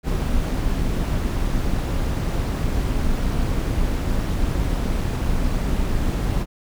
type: noise with amplitude modulation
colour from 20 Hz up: brown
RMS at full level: -19 dBFS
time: 0.03-6.46 s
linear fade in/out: 50 ms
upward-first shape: sine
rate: 217 Hz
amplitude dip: 50%
effects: none